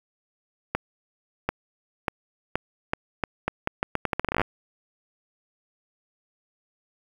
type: accelerating click train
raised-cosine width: 0.5 ms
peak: -8 dBFS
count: 22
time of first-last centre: 0.75-4.416 s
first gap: 740 ms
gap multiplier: 0.8
effects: 7-bit